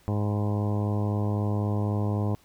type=harmonic tone with a mistuned harmonic; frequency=103.83 Hz; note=G#2; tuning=in tune; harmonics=1 / 2 / 3 / 4 / 5 / 6 / 7 / 8 / 9 / 10; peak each=-25 / -31 / -35 / -37 / -39 / -41 / -42 / -43 / -44 / -45 dBFS; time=0.08-2.35 s; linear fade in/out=0 ms; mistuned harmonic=9; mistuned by=+41 cents; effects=pink hiss -60 dBFS RMS until 2.44 s